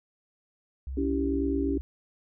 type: tone with vibrato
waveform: sine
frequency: 66.1 Hz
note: C2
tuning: 18 cents sharp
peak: -32 dBFS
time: 0.87-1.81 s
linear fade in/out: 0 ms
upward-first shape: sine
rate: 9.6 Hz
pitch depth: 9 cents each way
type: chord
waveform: sine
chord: C# diminished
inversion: none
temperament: equal with one note detuned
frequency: 280.9 / 329.6 / 392 Hz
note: C#4 / E4 / G4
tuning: +23 / 0 / 0 cents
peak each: -27 / -33 / -31 dBFS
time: 0.97-1.78 s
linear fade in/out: 5 ms
effects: none